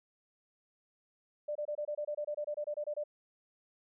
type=tone bursts; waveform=sine; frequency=594 Hz; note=D5; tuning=20 cents sharp; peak=-33 dBFS; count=16; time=1.48-3.039 s; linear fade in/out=10 ms; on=74 ms; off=25 ms; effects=none